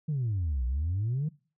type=exponential two-way sweep; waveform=sine; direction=down then up; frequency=160 to 58.9 to 160 Hz; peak=-25 dBFS; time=0.08-1.29 s; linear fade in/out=10 ms; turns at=0.65 s; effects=noise-tail reverb RT60 0.4 s tail -23 dB re dry + tanh soft clip ceiling -24 dBFS